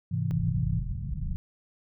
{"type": "chord", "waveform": "sine", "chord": "Ab augmented", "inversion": "none", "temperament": "equal", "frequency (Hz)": [103.83, 130.81, 164.81], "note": ["Ab2", "C3", "E3"], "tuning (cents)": [0, 0, 0], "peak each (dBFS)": -30, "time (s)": [0.11, 0.8], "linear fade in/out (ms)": 10}
{"type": "low-pass noise", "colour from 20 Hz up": "pink", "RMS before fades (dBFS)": -32, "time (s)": [0.31, 1.36], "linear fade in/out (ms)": 0, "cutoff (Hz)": 180, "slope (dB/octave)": 48}
{"effects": []}